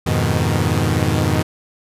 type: chord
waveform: sawtooth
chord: F half-diminished seventh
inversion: none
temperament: equal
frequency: 87.31 / 103.83 / 123.47 / 155.56 Hz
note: F2 / Ab2 / Cb3 / Eb3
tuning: 0 / 0 / 0 / 0 cents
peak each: -17 dBFS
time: 0.06-1.43 s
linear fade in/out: 10 ms
effects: resampled to 32000 Hz